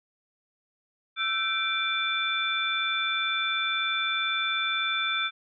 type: tone cluster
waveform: sine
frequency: 1333 / 1545 / 2350 / 3518 Hz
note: E6 / G6 / D7 / A7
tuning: +19 / -26 / +1 / -1 cents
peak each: -31 / -33 / -30 / -29 dBFS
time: 1.16-5.31 s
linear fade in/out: 50 ms
effects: none